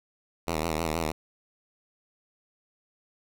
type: tone with vibrato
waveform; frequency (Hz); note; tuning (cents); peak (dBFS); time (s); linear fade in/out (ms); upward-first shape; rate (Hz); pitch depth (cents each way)
5% pulse; 80.6; E2; -38; -16; 0.47-1.12; 10; sine; 6.3; 84
effects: none